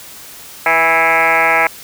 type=tone with frequency modulation; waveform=sine; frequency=1480 Hz; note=F#6; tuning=in tune; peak=-9 dBFS; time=0.66-1.67 s; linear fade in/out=2 ms; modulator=165 Hz; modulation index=5.4; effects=white hiss -35 dBFS RMS until 1.83 s